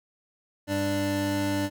25% pulse tone pair together, 98.34 / 294.7 Hz, G2 / D4, +6 / +6 cents, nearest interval octave + perfect fifth, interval 1900 cents, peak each -27 / -23 dBFS, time 0.67-1.7 s, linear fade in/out 50 ms, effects none

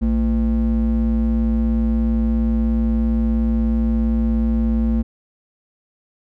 triangle ring-modulated tone, 142.1 Hz, C#3, 43 cents sharp, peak -10 dBFS, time 0.01-5.03 s, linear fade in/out 20 ms, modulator 83.6 Hz, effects none

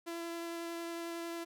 sawtooth tone with vibrato, 337.1 Hz, E4, 39 cents sharp, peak -35 dBFS, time 0.06-1.45 s, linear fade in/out 20 ms, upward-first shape sine, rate 11 Hz, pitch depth 8 cents each way, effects none

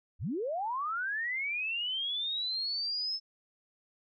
sine linear sweep, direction up, 49 to 5274 Hz, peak -31 dBFS, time 0.19-3.2 s, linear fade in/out 50 ms, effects none

